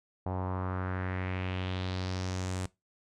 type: tone with low-pass filter sweep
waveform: sawtooth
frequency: 92.5 Hz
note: F#2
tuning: in tune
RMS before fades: -34 dBFS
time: 0.26-2.66 s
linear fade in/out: 0 ms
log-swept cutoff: 810 to 8600 Hz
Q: 2.7
effects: noise-tail reverb RT60 0.2 s tail -20 dB re dry